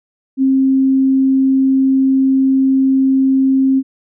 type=tone; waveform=sine; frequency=266.5 Hz; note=C4; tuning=32 cents sharp; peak=-9 dBFS; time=0.37-3.83 s; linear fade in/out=50 ms; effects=none